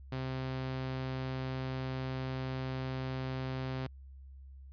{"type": "tone", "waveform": "sawtooth", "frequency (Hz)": 130.81, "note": "C3", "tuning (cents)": 0, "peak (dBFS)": -31, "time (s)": [0.12, 3.87], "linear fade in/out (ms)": 5, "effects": ["added 67 Hz sine -48 dBFS peak until 4.72 s", "resampled to 11025 Hz"]}